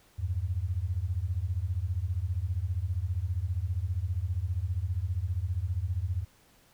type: beating tone pair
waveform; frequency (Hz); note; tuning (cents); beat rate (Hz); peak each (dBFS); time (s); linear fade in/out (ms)
sine; 82.41 / 97.41; E2 / G2; 0 / -10; 15; -31; 0.18-6.25; 20
effects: pink hiss -62 dBFS RMS until 6.73 s